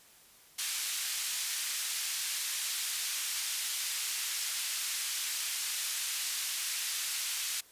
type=band-pass noise; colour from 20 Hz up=white; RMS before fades=-35 dBFS; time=0.58-7.61 s; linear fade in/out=10 ms; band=2000 to 9800 Hz; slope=12 dB/octave; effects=white hiss -59 dBFS RMS until 7.71 s + resampled to 32000 Hz